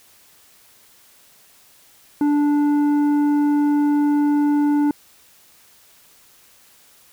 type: tone with tanh clipping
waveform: sine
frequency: 292.4 Hz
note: D4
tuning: 7 cents flat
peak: -16 dBFS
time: 2.21-4.91 s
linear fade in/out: 2 ms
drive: 8 dB
effects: white hiss -52 dBFS RMS until 7.12 s